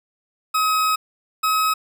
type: tone pair in turn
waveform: 40% pulse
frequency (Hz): 1271 / 1275.9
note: D#6 / D#6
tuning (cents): +36 / +43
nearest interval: unison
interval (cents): 7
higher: second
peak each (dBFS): -16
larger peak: neither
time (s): 0.54-0.96 / 1.43-1.74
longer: first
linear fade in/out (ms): 10
effects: none